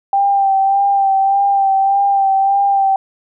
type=tone with vibrato; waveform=sine; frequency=787 Hz; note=G5; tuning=7 cents sharp; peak=-10 dBFS; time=0.13-2.96 s; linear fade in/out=2 ms; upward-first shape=sine; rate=1.7 Hz; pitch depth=27 cents each way; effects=none